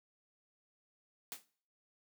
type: noise with exponential decay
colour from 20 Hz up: white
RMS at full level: -40 dBFS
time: 1.32-1.45 s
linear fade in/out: 0 ms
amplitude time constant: 28 ms
effects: noise-tail reverb RT60 0.5 s tail -20 dB re dry + high-pass 150 Hz 12 dB/octave